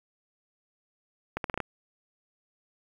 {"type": "accelerating click train", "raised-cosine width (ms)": 0.5, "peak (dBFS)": -15, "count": 6, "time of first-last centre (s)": [1.37, 1.603], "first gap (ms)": 72, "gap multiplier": 0.78, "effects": ["8-bit"]}